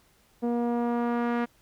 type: tone with low-pass filter sweep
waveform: sawtooth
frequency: 238 Hz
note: A#3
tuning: 36 cents sharp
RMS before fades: -27 dBFS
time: 0.42-1.46 s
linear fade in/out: 20 ms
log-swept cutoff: 580 to 1800 Hz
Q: 1.2
effects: pink hiss -63 dBFS RMS until 1.61 s